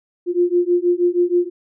sine beating tone pair, 349.2 / 355.5 Hz, F4 / F4, 0 / +31 cents, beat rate 6.3 Hz, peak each -17 dBFS, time 0.26-1.5 s, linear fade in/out 50 ms, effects none

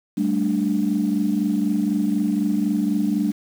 sine chord, G suspended second, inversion none, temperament equal, 196 / 220 / 293.7 Hz, G3 / A3 / D4, 0 / 0 / 0 cents, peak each -22 dBFS, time 0.17-3.32 s, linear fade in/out 10 ms, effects tanh soft clip ceiling -10 dBFS + 7-bit

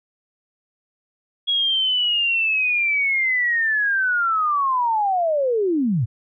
sine linear sweep, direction down, 3335 to 98 Hz, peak -17 dBFS, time 1.47-6.06 s, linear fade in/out 20 ms, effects none

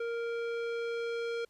square tone with low-pass filter sweep, 466.2 Hz, A#4, in tune, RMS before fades -35 dBFS, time 0-1.45 s, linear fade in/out 5 ms, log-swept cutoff 2100 to 3800 Hz, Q 0.86, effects pink hiss -71 dBFS RMS until 1.49 s + resampled to 32000 Hz

